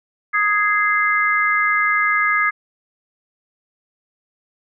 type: chord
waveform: sine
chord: Ab major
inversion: second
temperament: just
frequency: 1245.9 / 1661.2 / 2077 Hz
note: Eb6 / Ab6 / C7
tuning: +2 / 0 / -13 cents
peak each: -19 dBFS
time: 0.33-2.51 s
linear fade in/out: 20 ms
effects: none